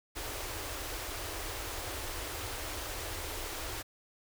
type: band-stop noise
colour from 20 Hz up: pink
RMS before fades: -39 dBFS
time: 0.15-3.83 s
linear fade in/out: 20 ms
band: 110 to 290 Hz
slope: 48 dB/octave
effects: none